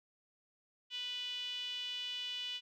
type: tone with band-pass filter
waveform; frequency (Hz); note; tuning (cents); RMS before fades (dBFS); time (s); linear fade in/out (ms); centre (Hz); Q
5% pulse; 493.9; B4; 0; -41; 0.9-2.61; 50; 3100; 9.4
effects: none